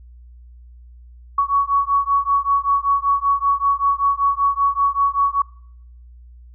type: beating tone pair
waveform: sine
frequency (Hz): 1118 / 1123.2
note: C#6 / C#6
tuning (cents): +14 / +22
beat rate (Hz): 5.2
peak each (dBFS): -18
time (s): 1.38-5.42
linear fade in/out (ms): 5
effects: noise-tail reverb RT60 0.7 s tail -24 dB re dry + added 60 Hz sine -40 dBFS peak until 6.54 s